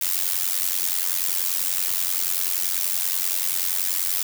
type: noise with amplitude modulation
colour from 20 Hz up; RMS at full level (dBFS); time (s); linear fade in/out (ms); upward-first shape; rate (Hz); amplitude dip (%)
blue; -20; 0.01-4.23; 5; sine; 90.4; 90
effects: none